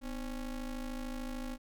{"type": "ring-modulated tone", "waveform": "square", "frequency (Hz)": 138.7, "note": "C#3", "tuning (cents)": 1, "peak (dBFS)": -35, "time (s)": [0.01, 1.58], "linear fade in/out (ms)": 50, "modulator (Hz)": 112, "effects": []}